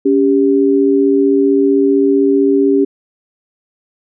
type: tone pair together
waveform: sine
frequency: 280 / 395.6 Hz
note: C#4 / G4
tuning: +18 / +16 cents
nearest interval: tritone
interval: 598 cents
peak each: -11 dBFS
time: 0.05-2.85 s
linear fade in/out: 10 ms
effects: none